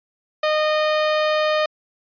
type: tone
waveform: sawtooth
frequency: 614 Hz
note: D#5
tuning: 23 cents flat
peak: -13 dBFS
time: 0.43-1.66 s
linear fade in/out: 5 ms
effects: resampled to 11025 Hz